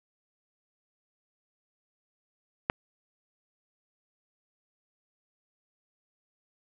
click, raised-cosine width 0.5 ms, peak -9 dBFS, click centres 2.699 s, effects none

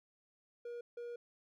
triangle tone bursts at uneven times, 476.8 Hz, A#4, 39 cents sharp, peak -40 dBFS, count 2, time 0.65-0.81 / 0.97-1.16 s, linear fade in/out 5 ms, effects none

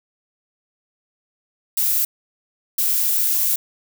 violet noise bursts at uneven times, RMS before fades -19 dBFS, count 2, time 1.77-2.05 / 2.78-3.56 s, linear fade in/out 5 ms, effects none

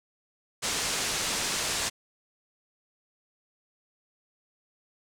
white low-pass noise, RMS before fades -30 dBFS, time 0.62-1.9 s, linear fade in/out 20 ms, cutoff 8400 Hz, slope 24 dB/octave, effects none

